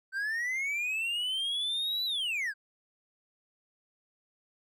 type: linear two-way sweep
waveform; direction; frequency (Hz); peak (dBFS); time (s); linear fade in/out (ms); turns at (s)
triangle; up then down; 1528 to 4000 to 1528; -28; 0.12-2.54; 50; 2.05
effects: none